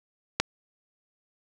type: click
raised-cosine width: 0.2 ms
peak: -4 dBFS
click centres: 0.4 s
effects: none